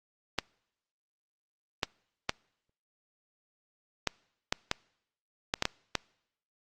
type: clicks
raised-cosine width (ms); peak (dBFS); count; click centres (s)
0.2; -9; 10; 0.387 / 1.832 / 2.294 / 4.073 / 4.525 / 4.714 / 5.539 / 5.624 / 5.654 / 5.953
effects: noise-tail reverb RT60 0.8 s tail -26 dB re dry + Opus 32 kbps